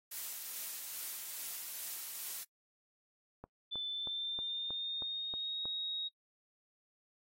blue noise with tremolo, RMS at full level -41 dBFS, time 0.11-2.44 s, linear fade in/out 10 ms, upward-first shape sine, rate 2.4 Hz, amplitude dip 25%
click train, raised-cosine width 1 ms, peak -33 dBFS, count 8, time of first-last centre 3.44-5.655 s, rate 3.16 Hz
sine tone with pitch glide, 3520 to 3773 Hz, A7 to A#7, 0 to +20 cents, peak -36 dBFS, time 3.71-6.09 s, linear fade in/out 20 ms, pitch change +120 cents, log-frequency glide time 3.88-5.64 s
effects noise-tail reverb RT60 0.1 s tail -22 dB re dry + AAC 48 kbps

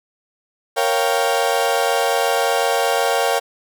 35% pulse chord, G half-diminished seventh, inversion first, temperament equal, 466.2 / 554.4 / 698.5 / 784 Hz, Bb4 / Db5 / F5 / G5, 0 / 0 / 0 / 0 cents, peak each -20 dBFS, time 0.76-3.4 s, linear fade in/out 20 ms, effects none

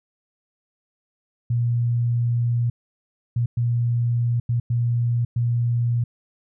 sine tone bursts at uneven times, 119.1 Hz, A#2, 38 cents sharp, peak -18 dBFS, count 6, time 1.5-2.7 / 3.36-3.46 / 3.57-4.4 / 4.49-4.6 / 4.7-5.25 / 5.36-6.04 s, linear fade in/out 5 ms, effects none

